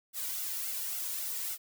blue noise with flanger, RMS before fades -36 dBFS, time 0.13-1.58 s, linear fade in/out 50 ms, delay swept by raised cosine 1.4 to 2.14 ms, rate 3.6 Hz, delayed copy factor +0.7, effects none

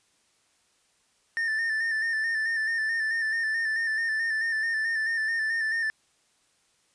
triangle tone with vibrato, 1793 Hz, A6, 32 cents sharp, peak -23 dBFS, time 1.37-5.9 s, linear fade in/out 0 ms, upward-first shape square, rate 4.6 Hz, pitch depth 33 cents each way, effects white hiss -67 dBFS RMS until 6.94 s + resampled to 22050 Hz

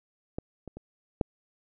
clicks, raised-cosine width 2 ms, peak -19 / -27 / -28 / -11 dBFS, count 4, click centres 0.385 / 0.677 / 0.77 / 1.212 s, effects none

